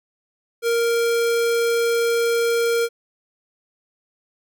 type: tone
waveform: square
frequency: 466.2 Hz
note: A#4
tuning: in tune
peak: -18 dBFS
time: 0.62-2.89 s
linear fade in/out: 50 ms
effects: none